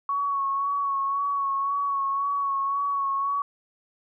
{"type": "tone with vibrato", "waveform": "sine", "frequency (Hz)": 1113, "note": "C#6", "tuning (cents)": 7, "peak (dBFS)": -23, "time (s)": [0.09, 3.42], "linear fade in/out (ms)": 2, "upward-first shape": "sine", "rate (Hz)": 1.9, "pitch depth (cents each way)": 27, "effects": []}